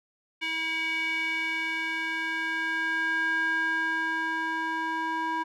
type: tone with band-pass filter sweep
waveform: square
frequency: 323.5 Hz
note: E4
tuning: 32 cents flat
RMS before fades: -29 dBFS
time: 0.41-5.44 s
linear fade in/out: 20 ms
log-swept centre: 2500 to 1200 Hz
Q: 5.1
effects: none